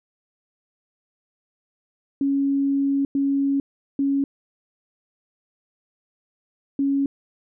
sine tone bursts at uneven times, 277.2 Hz, C#4, in tune, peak -18 dBFS, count 4, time 2.21-3.05 / 3.15-3.6 / 3.99-4.24 / 6.79-7.06 s, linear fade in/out 2 ms, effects none

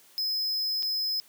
square tone with dropouts, 5100 Hz, D#8, 42 cents sharp, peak -27 dBFS, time 0.18-1.2 s, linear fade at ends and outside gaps 0 ms, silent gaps 0.825-0.83 s, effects white hiss -57 dBFS RMS until 1.28 s + high-pass 150 Hz 12 dB/octave

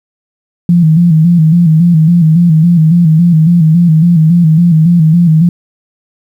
sine tone with vibrato, 165.3 Hz, E3, 5 cents sharp, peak -3 dBFS, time 0.69-5.49 s, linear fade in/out 2 ms, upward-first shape square, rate 3.6 Hz, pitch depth 81 cents each way, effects 7-bit

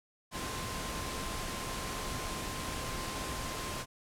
sine tone in noise, 1046.5 Hz, C6, in tune, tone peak -44 dBFS, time 0.31-3.86 s, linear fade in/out 50 ms, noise pink, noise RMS -38 dBFS, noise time 0.31-3.86 s, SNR -9 dB, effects low-pass 11000 Hz 12 dB/octave

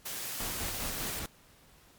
white high-pass noise, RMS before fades -38 dBFS, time 0.05-1.2 s, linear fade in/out 10 ms, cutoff 100 Hz, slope 24 dB/octave
pink noise with tremolo, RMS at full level -37 dBFS, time 0.4-1.26 s, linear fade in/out 2 ms, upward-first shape square, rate 5 Hz, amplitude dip 45%
effects pink hiss -60 dBFS RMS until 1.98 s + MP3 96 kbps

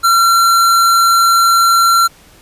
square tone, 1364 Hz, F6, 41 cents flat, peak -8 dBFS, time 0.03-2.08 s, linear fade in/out 20 ms, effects pink hiss -44 dBFS RMS until 2.41 s + resampled to 32000 Hz

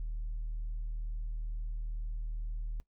sine tone, 38.89 Hz, D#1, in tune, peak -32 dBFS, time 0-2.8 s, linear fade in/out 0 ms, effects noise-tail reverb RT60 0.1 s tail -19 dB re dry + tanh soft clip ceiling -32 dBFS

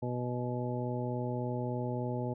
harmonic tone with a mistuned harmonic, 123.47 Hz, B2, in tune, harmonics 1 / 2 / 3 / 4 / 5 / 7, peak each -35 / -38 / -40 / -41 / -42 / -43 dBFS, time 0.02-2.34 s, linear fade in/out 10 ms, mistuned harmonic 7, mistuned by -23 cents, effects none

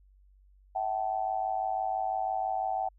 sine tone with amplitude modulation, 761 Hz, F#5, 48 cents sharp, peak -24 dBFS, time 0.75-2.89 s, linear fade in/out 10 ms, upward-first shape sine, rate 106 Hz, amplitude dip 90%, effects added 48 Hz sine -57 dBFS peak until 2.98 s

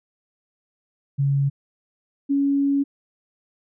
sine tone pair in turn, 139.4 / 279.6 Hz, C#3 / C#4, +10 / +15 cents, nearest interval octave, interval 1205 cents, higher second, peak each -17 dBFS, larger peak neither, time 1.18-1.5 / 2.29-2.84 s, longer second, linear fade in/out 20 ms, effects none

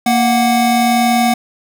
square tone pair together, 233.1 / 740 Hz, A#3 / F#5, 0 / 0 cents, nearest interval octave + minor sixth, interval 2000 cents, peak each -14 dBFS, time 0.06-1.34 s, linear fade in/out 5 ms, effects none

